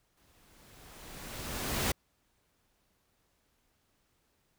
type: noise with exponential growth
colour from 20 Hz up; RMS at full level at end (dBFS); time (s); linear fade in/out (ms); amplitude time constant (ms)
pink; -29; 0.17-1.92; 5; 380
effects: pink hiss -74 dBFS RMS until 4.58 s